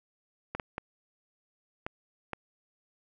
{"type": "clicks", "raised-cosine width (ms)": 0.5, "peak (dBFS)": -19, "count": 5, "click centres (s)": [0.55, 0.598, 0.781, 1.865, 2.333], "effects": []}